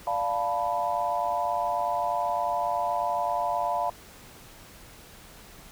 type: chord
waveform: sine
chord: B half-diminished seventh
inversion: first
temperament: equal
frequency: 587.3 / 698.5 / 880 / 987.8 Hz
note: D5 / F5 / A5 / B5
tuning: 0 / 0 / 0 / 0 cents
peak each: -33 / -28 / -31 / -30 dBFS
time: 0.07-3.9 s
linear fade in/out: 2 ms
effects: pink hiss -49 dBFS RMS until 5.71 s

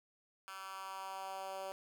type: tone with high-pass filter sweep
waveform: 10% pulse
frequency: 192 Hz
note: G3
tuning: 36 cents flat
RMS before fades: -45 dBFS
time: 0.48-1.72 s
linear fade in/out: 0 ms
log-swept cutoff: 1400 to 550 Hz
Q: 2.5
effects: none

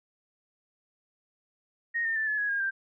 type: tone with pitch steps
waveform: sine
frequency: 1864.7 / 1813.7 / 1764.1 / 1715.9 / 1669 / 1623.3 / 1578.9 Hz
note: A#6 / A#6 / A6 / A6 / G#6 / G#6 / G6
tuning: 0 / -48 / +4 / -44 / +8 / -40 / +12 cents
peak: -26 dBFS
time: 1.94-2.71 s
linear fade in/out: 20 ms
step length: 110 ms
effects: none

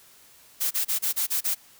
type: noise bursts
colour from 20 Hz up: blue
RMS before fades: -25 dBFS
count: 7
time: 0.6-1.55 s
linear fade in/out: 20 ms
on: 110 ms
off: 30 ms
effects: white hiss -54 dBFS RMS until 1.79 s

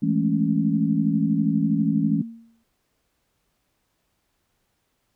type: chord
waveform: sine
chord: A major seventh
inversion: second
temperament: equal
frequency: 164.81 / 207.7 / 220 / 277.2 Hz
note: E3 / G#3 / A3 / C#4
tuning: 0 / 0 / 0 / 0 cents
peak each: -24 dBFS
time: 0.02-2.22 s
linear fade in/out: 10 ms
type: tone with exponential decay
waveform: sine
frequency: 228.9 Hz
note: A#3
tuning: 31 cents flat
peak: -27 dBFS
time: 2.2-2.64 s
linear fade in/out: 5 ms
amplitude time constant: 95 ms
effects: pink hiss -72 dBFS RMS until 5.15 s

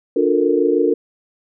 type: chord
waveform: sine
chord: Bb major seventh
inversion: first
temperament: equal with one note detuned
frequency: 293.7 / 356.4 / 440 / 466.2 Hz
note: D4 / F4 / A4 / Bb4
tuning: 0 / +35 / 0 / 0 cents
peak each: -19 / -18 / -19 / -18 dBFS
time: 0.16-0.94 s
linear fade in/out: 5 ms
effects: none

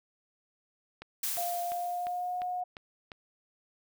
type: click train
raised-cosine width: 0.3 ms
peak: -27 dBFS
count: 7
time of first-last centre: 1.02-3.118 s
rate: 2.86 Hz
type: noise with exponential decay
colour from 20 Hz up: blue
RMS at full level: -31 dBFS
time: 1.23-2.61 s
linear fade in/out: 5 ms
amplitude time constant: 300 ms
type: tone with pitch glide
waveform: sine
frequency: 698.5 to 723.6 Hz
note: F5 to F#5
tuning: 0 to -39 cents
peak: -31 dBFS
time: 1.37-2.64 s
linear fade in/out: 10 ms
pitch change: +61 cents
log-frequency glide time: 1.64-2.37 s
effects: none

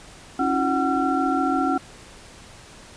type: tone cluster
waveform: sine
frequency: 274.8 / 320.7 / 355 / 744 / 1362 Hz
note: C#4 / E4 / F4 / F#5 / F6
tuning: -15 / -48 / +28 / +9 / -44 cents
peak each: -23 / -28 / -30 / -24 / -26 dBFS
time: 0.39-1.78 s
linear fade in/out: 5 ms
effects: pink hiss -45 dBFS RMS until 2.96 s + resampled to 22050 Hz

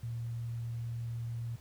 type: tone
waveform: sine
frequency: 116.9 Hz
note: A#2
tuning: 5 cents sharp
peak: -35 dBFS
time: 0.03-1.56 s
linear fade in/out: 5 ms
effects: added 75 Hz sine -55 dBFS peak until 1.6 s + pink hiss -61 dBFS RMS until 1.6 s

